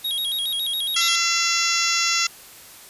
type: tone with vibrato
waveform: square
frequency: 3520 Hz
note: A7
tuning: in tune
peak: -23 dBFS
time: 0.04-1.16 s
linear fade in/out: 10 ms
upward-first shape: square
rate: 7.2 Hz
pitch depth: 120 cents each way
type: harmonic tone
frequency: 679 Hz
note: F5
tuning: 49 cents flat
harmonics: 2 / 3 / 4 / 5 / 6 / 7 / 8 / 9 / 10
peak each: -27 / -27 / -26 / -29 / -29 / -29 / -26 / -28 / -27 dBFS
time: 0.96-2.27 s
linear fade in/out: 5 ms
effects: white hiss -44 dBFS RMS until 2.89 s + resampled to 32000 Hz